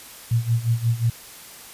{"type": "tone with tremolo", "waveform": "sine", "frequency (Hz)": 116.5, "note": "A#2", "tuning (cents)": -1, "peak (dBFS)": -15, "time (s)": [0.31, 1.1], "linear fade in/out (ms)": 5, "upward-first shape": "sine", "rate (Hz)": 5.6, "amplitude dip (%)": 85, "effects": ["white hiss -42 dBFS RMS until 1.73 s", "resampled to 32000 Hz"]}